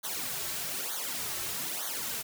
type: noise with flanger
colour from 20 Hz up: white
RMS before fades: -35 dBFS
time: 0.03-2.23 s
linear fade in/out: 20 ms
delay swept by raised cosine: 0.38 to 4.18 ms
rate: 1.1 Hz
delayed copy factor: -0.95
effects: none